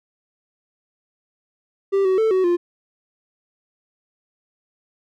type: tone with pitch steps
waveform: triangle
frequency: 392.5 / 376.7 / 442.2 / 374.9 / 349.3 Hz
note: G4 / F#4 / A4 / F#4 / F4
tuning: +2 / +31 / +9 / +23 / 0 cents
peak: -13 dBFS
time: 1.92-2.57 s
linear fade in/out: 20 ms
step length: 130 ms
effects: none